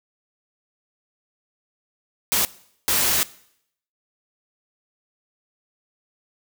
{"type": "noise bursts at uneven times", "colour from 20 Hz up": "white", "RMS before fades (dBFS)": -20, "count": 2, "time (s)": [[2.32, 2.45], [2.88, 3.23]], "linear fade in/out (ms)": 0, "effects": ["noise-tail reverb RT60 0.7 s tail -20 dB re dry"]}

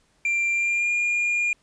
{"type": "tone with pitch glide", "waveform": "triangle", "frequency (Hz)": [2371, 2418], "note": ["D7", "D7"], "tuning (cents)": [16, 50], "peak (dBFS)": -19, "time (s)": [0.25, 1.53], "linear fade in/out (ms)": 2, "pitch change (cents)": 34, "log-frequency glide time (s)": [0.51, 0.92], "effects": ["pink hiss -64 dBFS RMS until 1.62 s", "resampled to 22050 Hz"]}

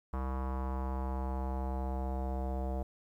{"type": "tone with low-pass filter sweep", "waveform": "square", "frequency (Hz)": 65.41, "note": "C2", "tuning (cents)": 0, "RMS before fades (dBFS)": -35, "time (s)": [0.13, 2.83], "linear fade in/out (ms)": 5, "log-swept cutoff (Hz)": [1100, 680], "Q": 3.4, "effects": ["11-bit"]}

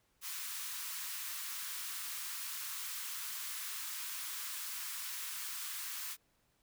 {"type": "high-pass noise", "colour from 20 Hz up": "white", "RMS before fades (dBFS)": -42, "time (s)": [0.21, 6.17], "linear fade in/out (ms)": 50, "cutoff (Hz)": 980, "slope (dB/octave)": 48, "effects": ["pink hiss -75 dBFS RMS until 6.62 s"]}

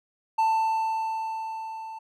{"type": "tone with level ramp", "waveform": "triangle", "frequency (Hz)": 888, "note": "A5", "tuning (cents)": 16, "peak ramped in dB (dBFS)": [-17, -34], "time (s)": [0.38, 1.99], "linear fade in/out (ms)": 10, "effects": []}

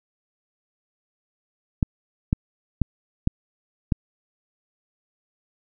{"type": "clicks", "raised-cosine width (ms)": 5, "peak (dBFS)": -6, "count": 5, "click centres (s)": [1.828, 2.329, 2.817, 3.274, 3.922], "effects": []}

